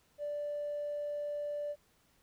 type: tone with tanh clipping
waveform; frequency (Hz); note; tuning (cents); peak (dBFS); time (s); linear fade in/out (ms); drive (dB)
triangle; 586; D5; -4; -34; 0.18-1.76; 50; 1
effects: pink hiss -70 dBFS RMS until 2.22 s